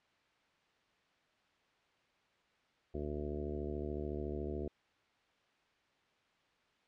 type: harmonic tone with a mistuned harmonic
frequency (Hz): 73.8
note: D2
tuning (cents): +9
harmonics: 1 / 2 / 3 / 4 / 5 / 6 / 7 / 8 / 9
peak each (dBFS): -42 / -48 / -46 / -46 / -42 / -47 / -52 / -56 / -51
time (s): 2.94-4.68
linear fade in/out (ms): 5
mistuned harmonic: 1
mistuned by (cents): -22
effects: white hiss -72 dBFS RMS until 6.87 s + low-pass 3000 Hz 12 dB/octave